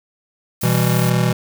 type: noise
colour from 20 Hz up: blue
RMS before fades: -28 dBFS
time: 0.61-1.1 s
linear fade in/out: 5 ms
type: chord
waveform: square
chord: E minor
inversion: second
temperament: just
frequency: 123.61 / 164.81 / 197.78 Hz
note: B2 / E3 / G3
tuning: +2 / 0 / +16 cents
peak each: -18 / -19 / -23 dBFS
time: 0.63-1.33 s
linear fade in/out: 5 ms
effects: none